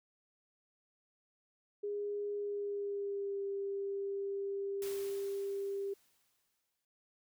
sine tone with pitch glide, 410 to 396.5 Hz, G#4 to G4, -22 to +20 cents, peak -35 dBFS, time 1.83-5.94 s, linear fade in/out 10 ms, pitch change -58 cents, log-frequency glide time 2.35-3.44 s
white noise with exponential decay, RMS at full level -47 dBFS, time 4.82-6.85 s, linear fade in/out 1 ms, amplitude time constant 440 ms
effects none

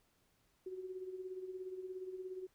sine tone with tremolo, 372.3 Hz, F#4, 11 cents sharp, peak -40 dBFS, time 0.66-2.47 s, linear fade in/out 5 ms, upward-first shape sine, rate 17 Hz, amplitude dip 60%, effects pink hiss -75 dBFS RMS until 2.54 s

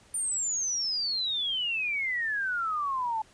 sine exponential sweep, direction down, 9210 to 860 Hz, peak -27 dBFS, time 0.14-3.22 s, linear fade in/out 5 ms, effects pink hiss -58 dBFS RMS until 3.33 s + resampled to 22050 Hz

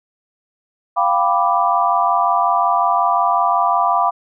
sine chord, G dominant seventh, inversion third, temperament equal, 698.5 / 784 / 987.8 / 1174.7 Hz, F5 / G5 / B5 / D6, 0 / 0 / 0 / 0 cents, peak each -18 / -20 / -18 / -18 dBFS, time 0.96-4.11 s, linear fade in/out 20 ms, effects none

